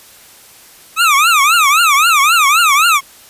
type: tone with vibrato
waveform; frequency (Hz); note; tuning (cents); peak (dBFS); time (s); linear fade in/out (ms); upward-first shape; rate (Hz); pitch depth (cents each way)
25% pulse; 1244.5; D#6; 0; -4; 0.96-3.01; 50; triangle; 3.8; 250
effects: white hiss -41 dBFS RMS until 3.29 s + resampled to 32000 Hz